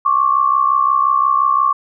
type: tone pair together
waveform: sine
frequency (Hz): 1089 / 1154.7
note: C#6 / D6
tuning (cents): -31 / -30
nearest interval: minor second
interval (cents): 101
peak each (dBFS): -14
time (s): 0.05-1.73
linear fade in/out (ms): 10
effects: none